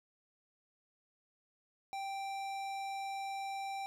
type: tone with tanh clipping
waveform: sine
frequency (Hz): 784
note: G5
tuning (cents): 0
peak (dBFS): -40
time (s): 1.93-3.86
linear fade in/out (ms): 0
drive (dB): 18
effects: none